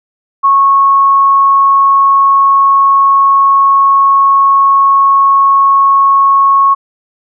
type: tone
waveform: sine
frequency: 1100 Hz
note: C#6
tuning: 14 cents flat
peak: -4 dBFS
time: 0.43-6.75 s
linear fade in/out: 20 ms
effects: none